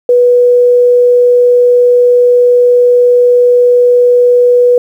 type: tone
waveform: sine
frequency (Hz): 489.6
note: B4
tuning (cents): -15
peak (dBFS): -3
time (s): 0.09-4.78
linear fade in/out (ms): 2
effects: 7-bit